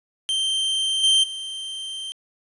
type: tone with level steps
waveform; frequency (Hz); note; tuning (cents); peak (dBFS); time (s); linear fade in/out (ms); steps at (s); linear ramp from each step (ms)
45% pulse; 3136; G7; 0; -20 / -14 / -29; 0.29-2.12; 0; 1.03 / 1.23; 10
effects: resampled to 24000 Hz + 9-bit